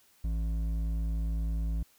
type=tone with hard clipping; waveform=sine; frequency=54.9 Hz; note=A1; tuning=3 cents flat; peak=-30 dBFS; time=0.24-1.83 s; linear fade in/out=5 ms; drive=8 dB; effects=white hiss -64 dBFS RMS until 1.98 s